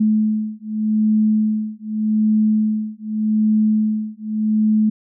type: beating tone pair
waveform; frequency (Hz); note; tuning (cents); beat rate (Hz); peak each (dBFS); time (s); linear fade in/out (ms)
sine; 215 / 215.84; A3 / A3; -40 / -33; 0.84; -18; 0-4.9; 10
effects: none